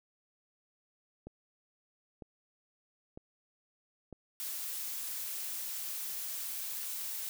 click train, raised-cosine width 2 ms, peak -32 dBFS, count 4, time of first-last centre 1.27-4.127 s, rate 1.05 Hz
blue noise, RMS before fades -39 dBFS, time 4.4-7.29 s, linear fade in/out 0 ms
effects none

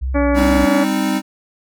sine tone with vibrato, 63.3 Hz, B1, 43 cents sharp, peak -18 dBFS, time 0.01-0.66 s, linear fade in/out 20 ms, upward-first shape sine, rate 2.5 Hz, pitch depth 57 cents each way
harmonic tone, 284.9 Hz, C#4, 48 cents sharp, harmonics 1 / 2 / 3 / 4 / 5 / 6 / 7 / 8, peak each -16 / -18 / -27 / -27 / -30 / -31 / -34 / -31 dBFS, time 0.14-0.85 s, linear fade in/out 20 ms
square chord, C minor, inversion second, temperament equal with one note detuned, 198.85 / 261.6 / 311.1 Hz, G3 / C4 / Eb4, +25 / 0 / 0 cents, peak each -21 dBFS, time 0.34-1.22 s, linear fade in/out 50 ms
effects none

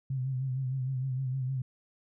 sine tone with vibrato, 130.81 Hz, C3, in tune, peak -29 dBFS, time 0.1-1.62 s, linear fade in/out 5 ms, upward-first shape sine, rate 6.5 Hz, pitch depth 57 cents each way, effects none

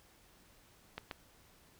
clicks, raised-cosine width 0.3 ms, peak -24 dBFS, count 2, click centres 0.98 / 1.112 s, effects pink hiss -64 dBFS RMS until 1.79 s

